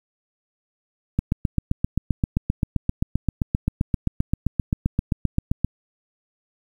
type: click train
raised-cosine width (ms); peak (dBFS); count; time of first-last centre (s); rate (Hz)
5; -7; 35; 1.19-5.646; 7.63
effects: 8-bit